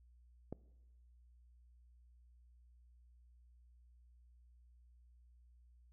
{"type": "click", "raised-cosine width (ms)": 2, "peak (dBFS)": -29, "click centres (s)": 0.526, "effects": ["noise-tail reverb RT60 1.0 s tail -21 dB re dry", "added 60 Hz sine -62 dBFS peak until 5.92 s"]}